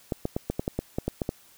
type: clicks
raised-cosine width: 2 ms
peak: -13 dBFS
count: 11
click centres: 0.122 / 0.254 / 0.365 / 0.5 / 0.595 / 0.679 / 0.79 / 0.985 / 1.08 / 1.218 / 1.291 s
effects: white hiss -56 dBFS RMS until 1.57 s